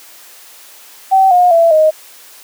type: tone with pitch steps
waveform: sine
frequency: 768 / 716.6 / 668.6 / 623.8 Hz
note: G5 / F5 / E5 / D#5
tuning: -36 / +44 / +24 / +4 cents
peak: -5 dBFS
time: 1.11-1.91 s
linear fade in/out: 20 ms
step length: 200 ms
effects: white hiss -39 dBFS RMS until 2.43 s + high-pass 400 Hz 12 dB/octave